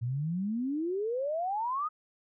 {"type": "exponential sweep", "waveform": "sine", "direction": "up", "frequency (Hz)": [114, 1278], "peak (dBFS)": -29, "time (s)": [0.01, 1.89], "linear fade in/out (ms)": 20, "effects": []}